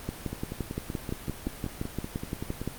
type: two click trains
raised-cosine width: 3 ms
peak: -17 / -20 dBFS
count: 16 / 13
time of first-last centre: 0.09-2.676 / 0.33-2.616 s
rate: 5.8 / 5.25 Hz
effects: pink hiss -43 dBFS RMS until 2.78 s + Opus 32 kbps